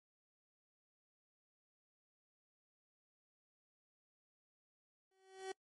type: tone with exponential growth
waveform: 30% pulse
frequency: 380.9 Hz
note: G4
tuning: 50 cents flat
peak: -37 dBFS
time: 5.11-5.52 s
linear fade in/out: 5 ms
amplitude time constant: 87 ms
effects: noise-tail reverb RT60 0.1 s tail -25 dB re dry + MP3 48 kbps